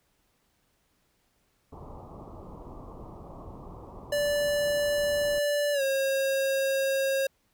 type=low-pass noise; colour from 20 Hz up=pink; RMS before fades=-44 dBFS; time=1.72-5.39 s; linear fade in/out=5 ms; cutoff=1200 Hz; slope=96 dB/octave
type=tone with pitch glide; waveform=square; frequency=583 to 540.8 Hz; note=D5 to C#5; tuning=-13 to -43 cents; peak=-25 dBFS; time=4.12-7.27 s; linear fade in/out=5 ms; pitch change=-130 cents; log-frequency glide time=5.73-5.82 s
effects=pink hiss -71 dBFS RMS until 7.53 s